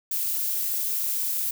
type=noise with amplitude modulation; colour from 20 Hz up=violet; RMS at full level=-25 dBFS; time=0.11-1.51 s; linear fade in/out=5 ms; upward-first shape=sine; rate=257 Hz; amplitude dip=40%; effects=none